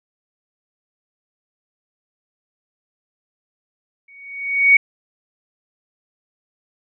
sine tone with exponential growth, 2237 Hz, C#7, 15 cents sharp, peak -5 dBFS, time 4.08-4.77 s, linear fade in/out 5 ms, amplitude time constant 150 ms, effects none

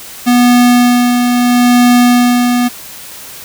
square tone with tremolo, 244.3 Hz, B3, 19 cents flat, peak -5 dBFS, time 0.26-2.69 s, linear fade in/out 20 ms, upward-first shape sine, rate 0.76 Hz, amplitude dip 40%, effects white hiss -30 dBFS RMS until 3.44 s

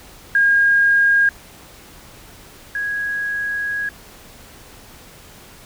sine tone pair in turn, 1624 / 1655.3 Hz, G#6 / G#6, -39 / -6 cents, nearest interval unison, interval 33 cents, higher second, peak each -11 / -20 dBFS, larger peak first, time 0.35-1.29 / 2.75-3.89 s, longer second, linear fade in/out 2 ms, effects pink hiss -43 dBFS RMS until 5.65 s

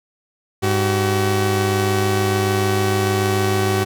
sawtooth tone pair together, 101.38 / 378.8 Hz, G#2 / F#4, -41 / +41 cents, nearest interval octave + major seventh, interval 2282 cents, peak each -15 dBFS, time 0.62-3.85 s, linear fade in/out 20 ms, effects none

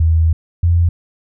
sine tone pair in turn, 81.1 / 85.46 Hz, E2 / F2, -28 / -37 cents, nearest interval minor second, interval 91 cents, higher second, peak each -9 dBFS, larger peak neither, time 0-0.33 / 0.63-0.89 s, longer first, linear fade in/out 5 ms, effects none

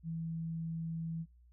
sine tone, 163.8 Hz, E3, 11 cents flat, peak -36 dBFS, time 0.03-1.26 s, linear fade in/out 50 ms, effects noise-tail reverb RT60 0.4 s tail -26 dB re dry + added 60 Hz sine -59 dBFS peak until 1.52 s

